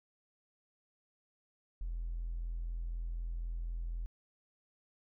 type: tone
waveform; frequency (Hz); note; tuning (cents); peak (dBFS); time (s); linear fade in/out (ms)
triangle; 42.02; E1; +34; -32; 1.81-4.06; 0
effects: tanh soft clip ceiling -33 dBFS